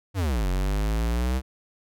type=exponential two-way sweep; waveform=square; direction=down then up; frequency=103.83 to 45 to 65.9 Hz; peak=-23 dBFS; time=0.14-1.42 s; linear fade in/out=50 ms; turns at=0.48 s; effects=none